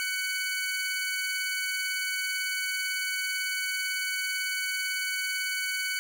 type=tone pair together; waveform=sawtooth; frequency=1500 / 2241 Hz; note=F#6 / C#7; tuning=+23 / +18 cents; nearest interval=perfect fifth; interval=695 cents; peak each=-28 dBFS; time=0-5.99 s; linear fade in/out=0 ms; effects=none